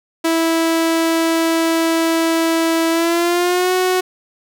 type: tone with pitch glide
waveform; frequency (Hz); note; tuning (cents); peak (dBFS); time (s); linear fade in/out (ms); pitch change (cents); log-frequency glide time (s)
sawtooth; 328.2 to 368.4; E4 to F#4; -8 to -7; -10; 0.24-4.01; 10; +201; 2.9-3.73
effects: none